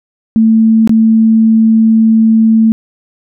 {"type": "tone with dropouts", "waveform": "sine", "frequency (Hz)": 222.7, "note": "A3", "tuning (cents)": 21, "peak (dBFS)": -4, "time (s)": [0.36, 2.72], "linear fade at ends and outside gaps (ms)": 0, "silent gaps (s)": [0.875, 0.894], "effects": []}